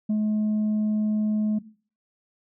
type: tone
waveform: sine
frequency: 213.2 Hz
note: G#3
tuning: 46 cents sharp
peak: -18 dBFS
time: 0.09-1.59 s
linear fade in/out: 10 ms
effects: noise-tail reverb RT60 0.4 s tail -18 dB re dry + tanh soft clip ceiling -20 dBFS